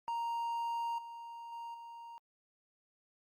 triangle tone with level steps, 932.3 Hz, A#5, in tune, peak -32 / -43 / -40 / -45 dBFS, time 0.08-2.18 s, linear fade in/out 0 ms, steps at 0.98 / 1.52 / 1.74 s, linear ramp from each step 5 ms, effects Opus 48 kbps

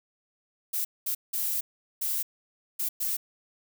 violet noise bursts at uneven times, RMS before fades -29 dBFS, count 6, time 0.73-0.85 / 1.06-1.15 / 1.33-1.61 / 2.01-2.23 / 2.79-2.89 / 3-3.17 s, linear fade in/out 10 ms, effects none

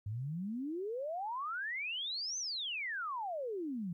sine exponential two-way sweep, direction up then down, 98 to 6300 to 163.6 Hz, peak -36 dBFS, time 0.06-3.93 s, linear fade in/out 5 ms, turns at 2.38 s, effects 13-bit

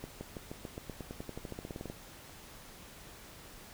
accelerating click train, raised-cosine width 2 ms, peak -27 dBFS, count 21, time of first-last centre 0.04-1.9 s, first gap 170 ms, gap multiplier 0.93, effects pink hiss -52 dBFS RMS until 3.73 s

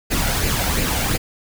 pink noise with flanger, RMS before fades -20 dBFS, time 0.1-1.18 s, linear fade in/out 20 ms, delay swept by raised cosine 0.42 to 1.42 ms, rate 2.8 Hz, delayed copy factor +0.5, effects none

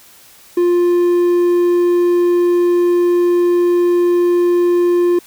triangle tone, 350.8 Hz, F4, 8 cents sharp, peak -8 dBFS, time 0.57-5.19 s, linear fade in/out 5 ms, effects white hiss -44 dBFS RMS until 5.26 s

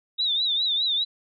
sine tone with vibrato, 3729 Hz, A#7, in tune, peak -21 dBFS, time 0.18-1.05 s, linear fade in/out 20 ms, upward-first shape triangle, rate 4.9 Hz, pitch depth 130 cents each way, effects none

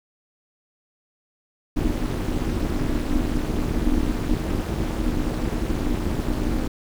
brown noise with amplitude modulation, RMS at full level -19 dBFS, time 1.76-6.68 s, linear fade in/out 10 ms, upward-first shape sine, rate 275 Hz, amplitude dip 100%, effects none

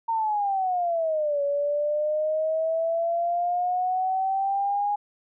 sine exponential two-way sweep, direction down then up, 922 to 565 to 827 Hz, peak -22 dBFS, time 0.08-4.96 s, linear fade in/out 10 ms, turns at 1.42 s, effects none

